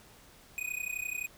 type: tone with amplitude modulation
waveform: square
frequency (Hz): 2489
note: D#7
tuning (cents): 0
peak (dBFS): -31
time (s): 0.58-1.27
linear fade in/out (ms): 0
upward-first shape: sine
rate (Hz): 31.7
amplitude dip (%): 90
effects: pink hiss -57 dBFS RMS until 1.37 s